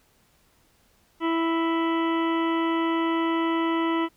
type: harmonic tone with a mistuned harmonic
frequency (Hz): 329.6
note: E4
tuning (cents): 0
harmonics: 1 / 2 / 3 / 4 / 6 / 7 / 8 / 9 / 10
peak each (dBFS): -23 / -36 / -29 / -33 / -35 / -47 / -43 / -39 / -48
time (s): 1.2-4.09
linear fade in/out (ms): 50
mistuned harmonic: 9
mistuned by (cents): +15
effects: pink hiss -63 dBFS RMS until 4.16 s